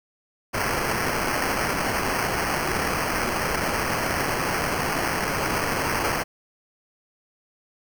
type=noise with sample-and-hold; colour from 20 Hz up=blue; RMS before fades=-25 dBFS; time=0.53-6.24 s; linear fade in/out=20 ms; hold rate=3675 Hz; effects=none

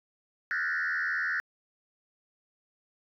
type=tone with frequency modulation; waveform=sine; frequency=1648 Hz; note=G#6; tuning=14 cents flat; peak=-26 dBFS; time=0.51-1.4 s; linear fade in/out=0 ms; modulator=82.5 Hz; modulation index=2.9; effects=tanh soft clip ceiling -24 dBFS

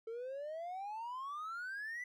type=exponential sweep; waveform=triangle; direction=up; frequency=442.7 to 2008 Hz; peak=-38 dBFS; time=0.07-2.04 s; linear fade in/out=5 ms; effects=tanh soft clip ceiling -35 dBFS

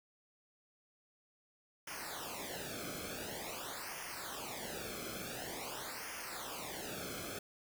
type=noise with flanger; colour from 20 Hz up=pink; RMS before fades=-44 dBFS; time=1.87-7.39 s; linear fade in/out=5 ms; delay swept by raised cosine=0.25 to 1.08 ms; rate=0.47 Hz; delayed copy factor=-0.9; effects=none

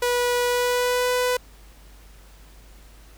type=tone with pitch glide; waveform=sawtooth; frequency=488.1 to 497.8 Hz; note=B4 to B4; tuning=-20 to +14 cents; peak=-16 dBFS; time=0.02-1.37 s; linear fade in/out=5 ms; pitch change=+34 cents; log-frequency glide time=0.44-1.12 s; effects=added 50 Hz sine -46 dBFS peak until 3.17 s + pink hiss -53 dBFS RMS until 3.17 s

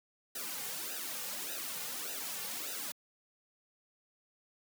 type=noise with flanger; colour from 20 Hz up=white; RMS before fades=-40 dBFS; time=0.35-2.92 s; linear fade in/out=5 ms; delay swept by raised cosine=0.9 to 3.1 ms; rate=1.7 Hz; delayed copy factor=-1; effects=high-pass 200 Hz 12 dB/octave

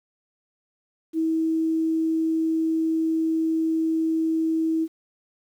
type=tone; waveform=sine; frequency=322.3 Hz; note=E4; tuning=39 cents flat; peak=-20 dBFS; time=1.13-4.88 s; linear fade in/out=50 ms; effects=9-bit

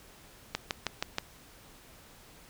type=click train; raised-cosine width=0.2 ms; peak=-12 dBFS; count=5; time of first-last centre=0.55-1.184 s; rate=6.31 Hz; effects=pink hiss -55 dBFS RMS until 2.49 s

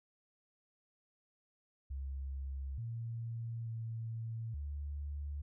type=tone with pitch steps; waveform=sine; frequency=67.8 / 115.4 / 113.5 / 72.4 Hz; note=C#2 / A#2 / A#2 / D2; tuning=-38 / -17 / -46 / -24 cents; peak=-38 dBFS; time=1.9-5.42 s; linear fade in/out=10 ms; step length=880 ms; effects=none

